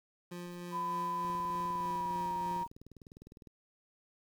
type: tone with tremolo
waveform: 25% pulse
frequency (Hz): 175.8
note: F3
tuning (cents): +12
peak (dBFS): -37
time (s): 0.31-2.64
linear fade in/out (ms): 10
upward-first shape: sine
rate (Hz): 3.3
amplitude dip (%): 30
type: tone with pitch glide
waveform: sine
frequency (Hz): 1003 to 941.3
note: B5 to A#5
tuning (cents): +26 to +17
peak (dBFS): -33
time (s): 0.71-2.68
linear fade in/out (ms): 50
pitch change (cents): -109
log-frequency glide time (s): 1.68-2.32
type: click train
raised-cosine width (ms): 3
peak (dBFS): -39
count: 45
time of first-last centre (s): 1.25-3.472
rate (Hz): 19.8
effects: 10-bit